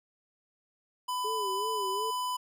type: tone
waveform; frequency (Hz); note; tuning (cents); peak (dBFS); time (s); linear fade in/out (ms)
square; 1000; B5; +21; -31; 1.08-2.37; 10
type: tone with vibrato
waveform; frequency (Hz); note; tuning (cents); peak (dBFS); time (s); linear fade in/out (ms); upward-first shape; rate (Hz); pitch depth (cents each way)
sine; 411; G#4; -18; -34; 1.24-2.11; 10; sine; 2.7; 130
effects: none